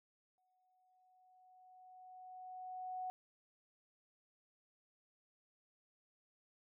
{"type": "tone with exponential growth", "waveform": "sine", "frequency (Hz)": 740, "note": "F#5", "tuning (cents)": 0, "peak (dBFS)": -39, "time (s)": [0.38, 3.1], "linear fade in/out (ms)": 0, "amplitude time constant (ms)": 590, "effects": []}